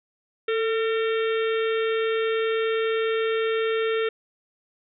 harmonic tone with a mistuned harmonic, 454.2 Hz, A#4, 45 cents flat, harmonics 1 / 3 / 4 / 5 / 6 / 7 / 8, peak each -22 / -32 / -34 / -36 / -38 / -39 / -40 dBFS, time 0.48-4.09 s, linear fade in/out 5 ms, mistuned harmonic 1, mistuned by -35 cents, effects none

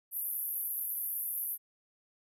pink band-pass noise, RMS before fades -36 dBFS, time 0.11-1.58 s, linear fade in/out 50 ms, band 11000 to 14000 Hz, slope 96 dB/octave, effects none

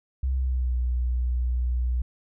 sine tone with pitch glide, 65.4 to 61.37 Hz, C2 to B1, 0 to -10 cents, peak -22 dBFS, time 0.23-2.02 s, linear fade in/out 5 ms, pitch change -110 cents, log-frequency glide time 0.34-0.76 s, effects none

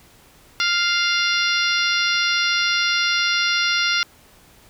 harmonic tone, 698.5 Hz, F5, in tune, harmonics 2 / 3 / 4 / 5 / 6 / 7 / 8, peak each -22 / -24 / -25 / -26 / -27 / -27 / -28 dBFS, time 0.6-4.03 s, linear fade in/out 0 ms, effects pink hiss -51 dBFS RMS until 4.69 s

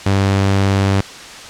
sawtooth tone, 98 Hz, G2, in tune, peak -8 dBFS, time 0.06-1.01 s, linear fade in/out 5 ms, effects white hiss -33 dBFS RMS until 1.49 s + low-pass 6000 Hz 12 dB/octave

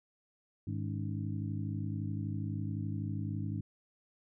harmonic tone with a mistuned harmonic, 51.9 Hz, G#1, in tune, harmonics 2 / 3 / 4 / 5 / 6, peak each -36 / -40 / -42 / -44 / -46 dBFS, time 0.67-3.61 s, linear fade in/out 5 ms, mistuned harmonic 5, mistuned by +120 cents, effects none

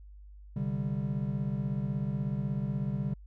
triangle chord, C suspended second, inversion none, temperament just, 130.81 / 147.16 / 196.22 Hz, C3 / D3 / G3, 0 / +4 / +2 cents, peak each -32 dBFS, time 0.56-3.14 s, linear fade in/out 5 ms, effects added 50 Hz sine -47 dBFS peak until 3.26 s

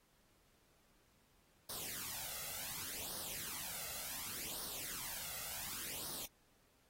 white noise with flanger, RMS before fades -45 dBFS, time 1.69-6.26 s, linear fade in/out 5 ms, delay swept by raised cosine 0.2 to 1.5 ms, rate 0.68 Hz, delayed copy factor +0.75, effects pink hiss -73 dBFS RMS until 6.89 s + AAC 48 kbps

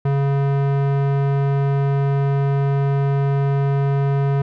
square tone with low-pass filter, 139.2 Hz, C#3, 8 cents sharp, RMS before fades -18 dBFS, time 0.05-4.42 s, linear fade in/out 5 ms, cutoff 1400 Hz, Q 0.59, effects none

